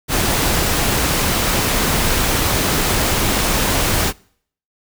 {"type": "noise", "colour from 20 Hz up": "pink", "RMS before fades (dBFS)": -17, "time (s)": [0.08, 4.13], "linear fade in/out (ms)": 50, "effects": ["noise-tail reverb RT60 0.6 s tail -25 dB re dry"]}